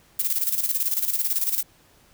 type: noise with tremolo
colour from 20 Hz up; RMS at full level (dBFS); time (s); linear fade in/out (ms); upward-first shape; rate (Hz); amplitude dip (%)
violet; -22; 0.19-1.63; 5; square; 18; 65
effects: pink hiss -57 dBFS RMS until 2.13 s